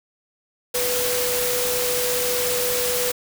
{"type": "tone in noise", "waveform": "sine", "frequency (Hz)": 493.9, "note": "B4", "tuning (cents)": 0, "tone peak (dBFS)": -24, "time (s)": [0.74, 3.12], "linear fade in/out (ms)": 10, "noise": "white", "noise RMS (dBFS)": -24, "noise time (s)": [0.74, 3.12], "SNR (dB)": -3, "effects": []}